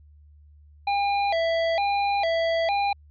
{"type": "tone with vibrato", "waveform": "square", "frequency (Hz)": 730, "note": "F#5", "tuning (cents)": -24, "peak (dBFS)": -22, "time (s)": [0.87, 2.93], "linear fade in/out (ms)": 5, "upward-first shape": "square", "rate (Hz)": 1.1, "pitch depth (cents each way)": 170, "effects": ["added 74 Hz sine -49 dBFS peak until 3.1 s", "resampled to 11025 Hz"]}